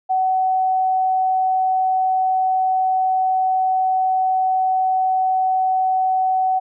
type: tone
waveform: sine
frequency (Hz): 752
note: F#5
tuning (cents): +28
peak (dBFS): -15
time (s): 0.09-6.6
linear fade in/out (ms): 20
effects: none